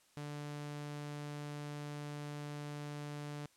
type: tone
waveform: sawtooth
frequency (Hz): 146.83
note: D3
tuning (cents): 0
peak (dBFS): -38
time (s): 0.17-3.46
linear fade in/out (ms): 0
effects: white hiss -69 dBFS RMS until 3.56 s + low-pass 10000 Hz 12 dB/octave